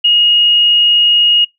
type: tone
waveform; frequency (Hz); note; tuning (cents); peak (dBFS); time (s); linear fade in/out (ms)
sine; 2872; F7; +48; -6; 0.04-1.45; 10
effects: noise-tail reverb RT60 0.2 s tail -25 dB re dry